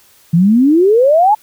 sine exponential sweep, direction up, 160 to 880 Hz, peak -6 dBFS, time 0.33-1.35 s, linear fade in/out 10 ms, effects white hiss -48 dBFS RMS until 1.42 s

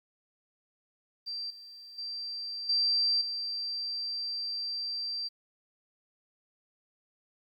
sine tone with level steps, 4699 Hz, D8, in tune, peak -34 / -46 / -35 / -24 / -32 dBFS, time 1.26-5.29 s, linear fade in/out 20 ms, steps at 1.5 / 1.98 / 2.69 / 3.21 s, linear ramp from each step 5 ms, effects 11-bit

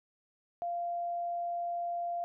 sine tone, 693 Hz, F5, 14 cents flat, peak -32 dBFS, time 0.62-2.24 s, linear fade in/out 0 ms, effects none

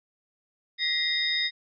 sine tone cluster, 1915 / 2071 / 3706 / 5030 Hz, A#6 / C7 / A#7 / D#8, +46 / -18 / -11 / +18 cents, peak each -31 / -32 / -26 / -33 dBFS, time 0.78-1.51 s, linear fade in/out 50 ms, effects none

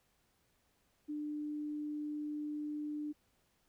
sine tone, 298.4 Hz, D4, 28 cents sharp, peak -37 dBFS, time 1.08-3.13 s, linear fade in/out 20 ms, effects pink hiss -75 dBFS RMS until 3.68 s

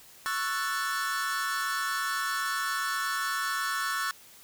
45% pulse chord, F# minor seventh, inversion second, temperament equal with one note detuned, 1108.7 / 1332.3 / 1480 / 1760 Hz, C#6 / E6 / F#6 / A6, 0 / +18 / 0 / 0 cents, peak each -34 dBFS, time 0.26-4.11 s, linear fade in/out 0 ms, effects white hiss -53 dBFS RMS until 4.43 s

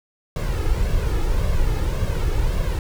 brown noise with flanger, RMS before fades -20 dBFS, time 0.36-2.79 s, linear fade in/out 2 ms, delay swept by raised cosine 1.8 to 2.35 ms, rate 1.8 Hz, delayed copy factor +0.6, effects none

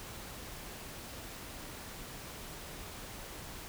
silence, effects pink hiss -46 dBFS RMS until 3.68 s

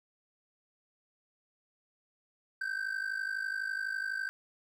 triangle ring-modulated tone, 1557 Hz, G6, 12 cents flat, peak -28 dBFS, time 2.61-4.29 s, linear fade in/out 0 ms, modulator 26 Hz, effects none

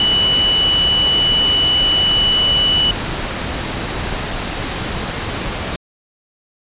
sine tone in noise, 2960 Hz, F#7, in tune, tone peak -12 dBFS, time 0-2.91 s, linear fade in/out 2 ms, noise pink, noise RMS -22 dBFS, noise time 0-5.76 s, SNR +7 dB, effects resampled to 8000 Hz

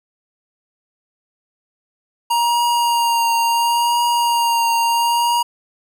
square tone with vibrato, 940 Hz, A#5, 14 cents sharp, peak -15 dBFS, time 2.3-5.43 s, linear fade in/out 10 ms, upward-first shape triangle, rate 0.72 Hz, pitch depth 24 cents each way, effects none

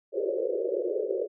pink band-pass noise, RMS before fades -29 dBFS, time 0.12-1.28 s, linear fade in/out 50 ms, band 360 to 570 Hz, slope 96 dB/octave, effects none

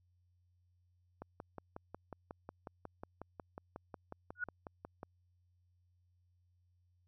click train, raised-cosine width 1 ms, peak -31 dBFS, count 22, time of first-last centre 1.22-5.031 s, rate 5.51 Hz
sine tone with exponential growth, 1458 Hz, F#6, 26 cents flat, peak -31 dBFS, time 4.35-4.44 s, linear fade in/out 5 ms, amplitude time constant 18 ms
effects added 89 Hz sine -70 dBFS peak until 7.07 s

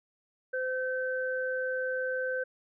sine tone pair together, 514 / 1540.3 Hz, C5 / G6, -31 / -31 cents, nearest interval octave + perfect fifth, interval 1900 cents, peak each -31 / -33 dBFS, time 0.53-2.44 s, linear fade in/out 10 ms, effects none

